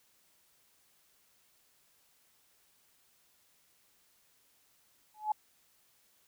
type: tone with exponential growth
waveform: sine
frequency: 853 Hz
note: G#5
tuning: 46 cents sharp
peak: -24 dBFS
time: 5.14-5.32 s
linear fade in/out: 5 ms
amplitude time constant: 39 ms
effects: white hiss -69 dBFS RMS until 6.27 s